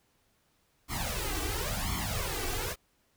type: noise with flanger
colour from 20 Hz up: pink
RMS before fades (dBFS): -33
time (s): 0.88-2.76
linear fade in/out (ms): 50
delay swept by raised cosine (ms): 0.92 to 2.62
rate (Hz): 0.95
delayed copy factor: +0.9
effects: pink hiss -71 dBFS RMS until 3.16 s